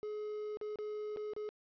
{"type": "tone with dropouts", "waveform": "triangle", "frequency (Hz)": 423.1, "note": "G#4", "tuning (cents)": 32, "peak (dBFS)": -36, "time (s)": [0.03, 1.49], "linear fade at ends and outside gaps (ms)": 0, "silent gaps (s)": [[0.571, 0.613], [0.758, 0.787], [1.162, 1.171], [1.335, 1.364]], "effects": ["resampled to 11025 Hz", "11-bit"]}